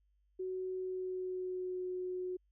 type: tone with pitch glide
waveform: sine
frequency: 372.2 to 365.6 Hz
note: F#4 to F#4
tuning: +10 to -21 cents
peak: -36 dBFS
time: 0.39-2.37 s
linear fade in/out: 10 ms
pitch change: -31 cents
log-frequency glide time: 0.77-1.86 s
effects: added 50 Hz sine -70 dBFS peak until 2.51 s